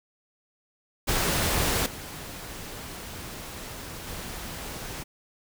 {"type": "noise with level steps", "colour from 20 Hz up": "pink", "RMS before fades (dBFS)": [-25, -39, -37], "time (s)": [1.07, 5.04], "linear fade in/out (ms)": 20, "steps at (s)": [1.86, 4.07], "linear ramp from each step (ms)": 2, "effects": []}